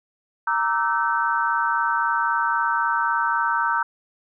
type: chord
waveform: sine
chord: E half-diminished seventh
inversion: second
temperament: equal with one note detuned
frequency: 932.3 / 1174.7 / 1318.5 / 1534.8 Hz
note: Bb5 / D6 / E6 / G6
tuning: 0 / 0 / 0 / -37 cents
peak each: -23 / -28 / -25 / -24 dBFS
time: 0.47-3.83 s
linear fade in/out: 5 ms
effects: none